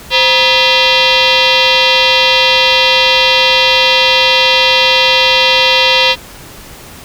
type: tone with frequency modulation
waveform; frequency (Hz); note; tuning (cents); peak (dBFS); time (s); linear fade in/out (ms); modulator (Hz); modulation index
sine; 220; A3; 0; -6; 0.1-6.16; 50; 740; 5.5
effects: pink hiss -33 dBFS RMS until 7.04 s